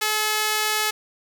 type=tone with high-pass filter; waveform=sawtooth; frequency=428.4 Hz; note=A4; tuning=46 cents flat; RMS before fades=-23 dBFS; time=0.01-0.91 s; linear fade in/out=10 ms; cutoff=1200 Hz; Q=0.52; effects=none